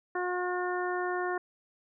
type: harmonic tone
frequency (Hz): 360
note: F#4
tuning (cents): -47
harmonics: 1 / 2 / 3 / 4 / 5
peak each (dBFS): -32 / -35 / -37 / -38 / -39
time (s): 0.15-1.38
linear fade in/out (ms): 5
effects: none